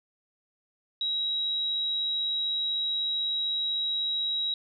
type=tone; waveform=sine; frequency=3849 Hz; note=B7; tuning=45 cents flat; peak=-26 dBFS; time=1.01-4.54 s; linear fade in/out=2 ms; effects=none